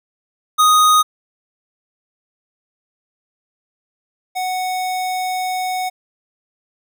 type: tone pair in turn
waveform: square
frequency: 1244.5 / 740 Hz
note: D#6 / F#5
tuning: 0 / 0 cents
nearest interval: major sixth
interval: 900 cents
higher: first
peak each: -10 / -20 dBFS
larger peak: first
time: 0.58-1.03 / 4.35-5.9 s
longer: second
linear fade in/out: 20 ms
effects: none